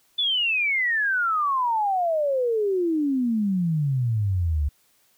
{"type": "exponential sweep", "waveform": "sine", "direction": "down", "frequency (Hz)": [3520, 69.3], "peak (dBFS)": -20, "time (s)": [0.18, 4.69], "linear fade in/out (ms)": 10, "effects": ["white hiss -63 dBFS RMS until 5.17 s"]}